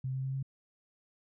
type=tone with pitch steps; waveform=sine; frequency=130.81 / 132.1 / 133.4 / 134.72 Hz; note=C3 / C3 / C3 / C#3; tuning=0 / +17 / +34 / -49 cents; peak=-32 dBFS; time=0.04-0.428 s; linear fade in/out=5 ms; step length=97 ms; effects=none